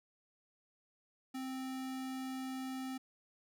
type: tone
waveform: square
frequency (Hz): 261.6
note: C4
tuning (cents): 0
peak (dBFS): -40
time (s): 1.34-2.98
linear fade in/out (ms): 10
effects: none